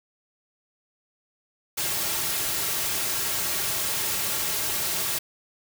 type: noise with comb filter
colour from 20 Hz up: white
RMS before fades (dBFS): -27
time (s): 1.77-5.19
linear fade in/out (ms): 10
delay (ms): 4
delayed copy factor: -0.5
effects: none